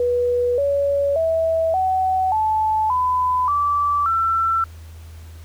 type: tone with pitch steps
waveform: sine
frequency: 487.8 / 563.6 / 651.1 / 752.3 / 869.2 / 1004.2 / 1160.2 / 1340.4 Hz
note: B4 / C#5 / E5 / F#5 / A5 / B5 / D6 / E6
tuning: -21 / +29 / -22 / +29 / -21 / +29 / -21 / +29 cents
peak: -16 dBFS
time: 0-4.64 s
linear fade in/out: 2 ms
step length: 580 ms
effects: added 81 Hz sine -36 dBFS peak until 5.44 s + pink hiss -50 dBFS RMS until 5.44 s